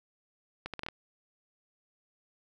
accelerating click train, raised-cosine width 0.3 ms, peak -21 dBFS, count 6, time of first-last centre 0.66-0.886 s, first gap 77 ms, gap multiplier 0.73, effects none

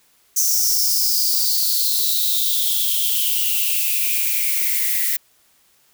violet noise with high-pass filter sweep, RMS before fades -19 dBFS, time 0.36-5.17 s, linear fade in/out 10 ms, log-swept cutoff 6000 to 1900 Hz, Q 8.6, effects white hiss -58 dBFS RMS until 5.93 s

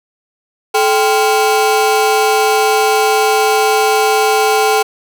35% pulse ring-modulated tone, 609 Hz, D#5, 37 cents flat, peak -5 dBFS, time 0.74-4.83 s, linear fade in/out 10 ms, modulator 178 Hz, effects none

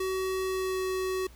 square tone with pitch glide, 377.2 to 375 Hz, F#4 to F#4, +33 to +23 cents, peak -29 dBFS, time 0-1.27 s, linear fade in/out 5 ms, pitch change -10 cents, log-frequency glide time 0.45-0.82 s, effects added 60 Hz sine -49 dBFS peak until 1.35 s + pink hiss -57 dBFS RMS until 1.35 s

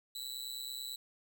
sawtooth tone with amplitude modulation, 3951 Hz, B7, in tune, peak -33 dBFS, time 0.15-0.96 s, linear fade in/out 5 ms, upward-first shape sine, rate 129 Hz, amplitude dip 95%, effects none

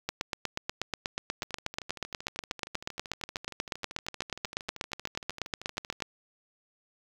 two click trains, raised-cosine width 0.2 ms, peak -13 / -24 dBFS, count 50 / 60, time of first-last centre 0.09-6.022 / 1.43-6.004 s, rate 8.26 / 12.9 Hz, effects 7-bit

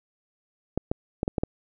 clicks, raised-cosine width 2 ms, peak -11 dBFS, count 6, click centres 0.776 / 0.915 / 1.231 / 1.279 / 1.382 / 1.435 s, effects none

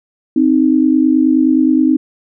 sine tone pair together, 261.6 / 311.1 Hz, C4 / D#4, 0 / 0 cents, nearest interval minor third, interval 300 cents, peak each -11 dBFS, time 0.36-1.97 s, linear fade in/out 5 ms, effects none

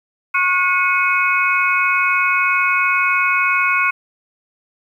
sine tone cluster, 1095 / 1446 / 2199 / 2522 Hz, C#6 / F#6 / C#7 / D#7, -22 / -40 / -14 / +23 cents, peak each -19 dBFS, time 0.34-3.91 s, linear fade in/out 10 ms, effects 8-bit

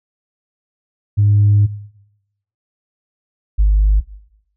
sine tone pair in turn, 102.9 / 50.92 Hz, G#2 / G#1, -16 / -33 cents, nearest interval octave, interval 1217 cents, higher first, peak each -8 / -7 dBFS, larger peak second, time 1.17-1.67 / 3.58-4.01 s, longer first, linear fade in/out 20 ms, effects noise-tail reverb RT60 0.9 s tail -19 dB re dry + tanh soft clip ceiling -5 dBFS

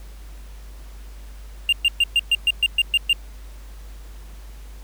triangle tone bursts, 2794 Hz, F7, in tune, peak -12 dBFS, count 10, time 1.69-3.13 s, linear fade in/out 2 ms, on 36 ms, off 120 ms, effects added 50 Hz sine -36 dBFS peak until 4.83 s + pink hiss -50 dBFS RMS until 4.83 s

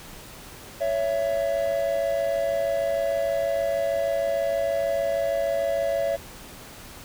triangle tone pair together, 559 / 665.4 Hz, C#5 / E5, +14 / +16 cents, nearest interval minor third, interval 302 cents, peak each -23 dBFS, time 0.8-6.17 s, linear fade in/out 20 ms, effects pink hiss -43 dBFS RMS until 7.04 s

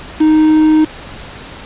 triangle tone with quantisation, 310.8 Hz, D#4, 2 cents flat, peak -4 dBFS, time 0.2-0.85 s, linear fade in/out 10 ms, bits 4, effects pink hiss -31 dBFS RMS until 1.65 s + resampled to 8000 Hz

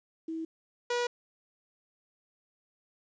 sine / sawtooth tone pair in turn, 323.9 / 483.9 Hz, E4 / B4, -30 / -35 cents, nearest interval perfect fifth, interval 695 cents, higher second, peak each -33 / -24 dBFS, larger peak second, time 0.28-0.45 / 0.9-1.07 s, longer neither, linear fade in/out 5 ms, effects resampled to 16000 Hz + 11-bit

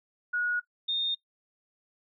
sine tone pair in turn, 1453 / 3661 Hz, F#6 / A#7, -32 / -32 cents, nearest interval octave + major third, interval 1600 cents, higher second, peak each -26 dBFS, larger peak neither, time 0.33-0.6 / 0.88-1.15 s, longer neither, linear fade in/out 10 ms, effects noise-tail reverb RT60 0.1 s tail -17 dB re dry

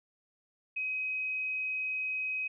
sine tone, 2529 Hz, D#7, 28 cents sharp, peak -31 dBFS, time 0.76-2.48 s, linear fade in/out 10 ms, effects none

